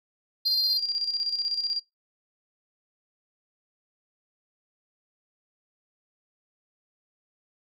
triangle tone, 4186 Hz, C8, in tune, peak -22 dBFS, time 0.45-0.78 s, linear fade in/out 10 ms
sine tone with tremolo, 4766 Hz, D8, 25 cents sharp, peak -24 dBFS, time 0.45-1.8 s, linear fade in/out 20 ms, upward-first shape square, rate 16 Hz, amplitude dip 60%
effects noise-tail reverb RT60 0.2 s tail -24 dB re dry

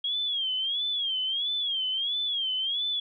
sine tone with vibrato, 3262 Hz, G#7, 32 cents flat, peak -26 dBFS, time 0.04-3 s, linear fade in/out 5 ms, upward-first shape sine, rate 1.5 Hz, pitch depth 130 cents each way, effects none

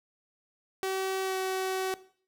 sawtooth tone with pitch glide, 381.5 to 377.6 Hz, G4 to F#4, -47 to +35 cents, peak -25 dBFS, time 0.83-1.94 s, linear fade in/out 0 ms, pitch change -18 cents, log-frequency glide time 1.23-1.36 s, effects noise-tail reverb RT60 0.5 s tail -17 dB re dry

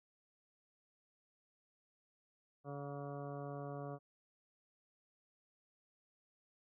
harmonic tone with a mistuned harmonic, 142.3 Hz, C#3, 46 cents sharp, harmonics 1 / 2 / 3 / 4 / 5 / 7 / 8 / 9 / 10, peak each -46 / -51 / -50 / -50 / -51 / -61 / -55 / -63 / -64 dBFS, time 2.64-3.99 s, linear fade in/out 50 ms, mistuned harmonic 7, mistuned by -64 cents, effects none

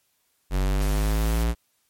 square exponential sweep, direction up, 46.25 to 58.27 Hz, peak -21 dBFS, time 0.5-1.55 s, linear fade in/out 50 ms
white noise, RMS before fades -40 dBFS, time 0.8-1.44 s, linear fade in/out 5 ms
effects white hiss -69 dBFS RMS until 1.89 s + MP3 64 kbps

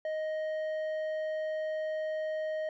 square tone with low-pass filter, 624 Hz, D#5, 5 cents sharp, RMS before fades -34 dBFS, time 0.05-2.69 s, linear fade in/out 2 ms, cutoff 1600 Hz, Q 0.74, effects none

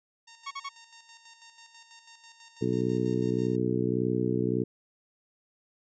5% pulse tone with tremolo, 919 Hz, A#5, 25 cents flat, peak -36 dBFS, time 0.27-3.56 s, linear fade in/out 10 ms, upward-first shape square, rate 6.1 Hz, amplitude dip 55%
sawtooth tone bursts, 1108.7 Hz, C#6, in tune, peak -30 dBFS, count 3, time 0.46-0.692 s, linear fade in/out 10 ms, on 50 ms, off 41 ms
harmonic tone, 61.74 Hz, B1, in tune, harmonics 2 / 3 / 4 / 5 / 6 / 7, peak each -32 / -32 / -32 / -32 / -32 / -32 dBFS, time 2.61-4.64 s, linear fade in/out 10 ms
effects resampled to 16000 Hz

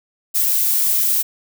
violet noise, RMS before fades -17 dBFS, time 0.34-1.23 s, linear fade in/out 20 ms, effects none

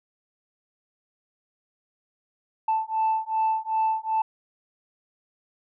sine beating tone pair, 880 / 882.6 Hz, A5 / A5, 0 / +5 cents, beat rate 2.6 Hz, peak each -24 dBFS, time 2.68-4.22 s, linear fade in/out 5 ms, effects tanh soft clip ceiling -17 dBFS

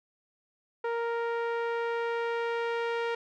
sawtooth tone with low-pass filter sweep, 466.2 Hz, A#4, in tune, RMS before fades -31 dBFS, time 0.84-3.15 s, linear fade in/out 5 ms, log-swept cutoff 1500 to 2600 Hz, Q 1, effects none

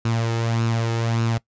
sawtooth tone with flanger, 114.8 Hz, A#2, 26 cents flat, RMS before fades -22 dBFS, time 0.05-1.38 s, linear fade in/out 5 ms, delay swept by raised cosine 0.74 to 2.34 ms, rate 1.7 Hz, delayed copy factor +0.5, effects noise-tail reverb RT60 0.1 s tail -21 dB re dry + resampled to 16000 Hz

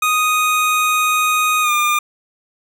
25% pulse tone with pitch glide, 1244.5 to 1204.9 Hz, D#6 to D6, 0 to +44 cents, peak -10 dBFS, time 0.02-1.99 s, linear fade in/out 5 ms, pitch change -56 cents, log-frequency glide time 1.62-1.71 s, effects none

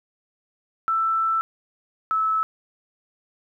sine tone pair in turn, 1327 / 1303.4 Hz, E6 / E6, +11 / -20 cents, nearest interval unison, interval 31 cents, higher first, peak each -19 dBFS, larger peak neither, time 0.88-1.41 / 2.11-2.43 s, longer first, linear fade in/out 0 ms, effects 10-bit

